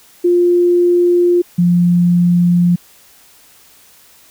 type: tone pair in turn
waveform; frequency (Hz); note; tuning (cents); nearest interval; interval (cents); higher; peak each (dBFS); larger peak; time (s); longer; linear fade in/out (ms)
sine; 351.3 / 175.14; F4 / F3; +10 / +5; octave; 1205; first; -8; neither; 0.24-1.42 / 1.58-2.76; neither; 10
effects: white hiss -46 dBFS RMS until 4.3 s